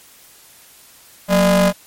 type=ring-modulated tone; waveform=45% pulse; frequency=207.7 Hz; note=G#3; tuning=in tune; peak=-8 dBFS; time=1.28-1.73 s; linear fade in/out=50 ms; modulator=391 Hz; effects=white hiss -46 dBFS RMS until 1.86 s + MP3 64 kbps